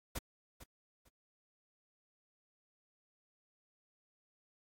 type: noise with echo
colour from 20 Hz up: pink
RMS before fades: -39 dBFS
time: 0.15-0.19 s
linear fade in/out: 10 ms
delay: 450 ms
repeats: 2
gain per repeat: -13 dB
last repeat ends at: 1.09 s
effects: AAC 64 kbps